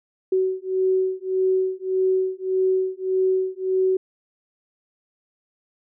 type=beating tone pair; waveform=sine; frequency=375 / 376.7 Hz; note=F#4 / F#4; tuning=+23 / +31 cents; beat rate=1.7 Hz; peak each=-22 dBFS; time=0.32-3.97 s; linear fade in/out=5 ms; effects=none